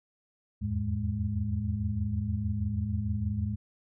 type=tone cluster; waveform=sine; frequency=81.4 / 87.8 / 106.2 / 208 Hz; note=E2 / F2 / G#2 / G#3; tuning=-21 / +10 / +39 / +3 cents; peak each=-34 / -36 / -31 / -34 dBFS; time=0.61-3.56 s; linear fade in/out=20 ms; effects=none